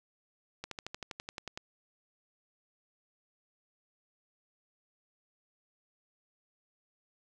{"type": "slowing click train", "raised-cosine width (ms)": 0.2, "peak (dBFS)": -22, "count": 12, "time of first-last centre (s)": [0.64, 1.575], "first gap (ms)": 73, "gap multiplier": 1.03, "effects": []}